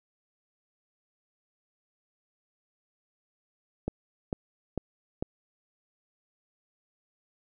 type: click train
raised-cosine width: 2 ms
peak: -16 dBFS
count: 4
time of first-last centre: 3.88-5.225 s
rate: 2.23 Hz
effects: none